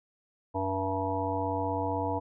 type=harmonic tone; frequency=95.9 Hz; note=G2; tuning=37 cents flat; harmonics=1 / 3 / 5 / 7 / 9 / 10; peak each=-35 / -35 / -35 / -35 / -35 / -35 dBFS; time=0.54-2.2 s; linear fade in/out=20 ms; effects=none